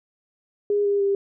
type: tone with pitch steps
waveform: sine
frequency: 410 / 403.7 / 397.4 Hz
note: G#4 / G#4 / G4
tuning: -22 / -49 / +24 cents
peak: -18 dBFS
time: 0.7-1.15 s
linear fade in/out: 2 ms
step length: 150 ms
effects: none